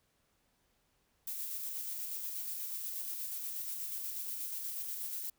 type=noise with tremolo; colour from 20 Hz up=violet; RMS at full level=-39 dBFS; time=1.27-5.3 s; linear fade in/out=5 ms; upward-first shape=square; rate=8.3 Hz; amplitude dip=25%; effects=pink hiss -75 dBFS RMS until 5.38 s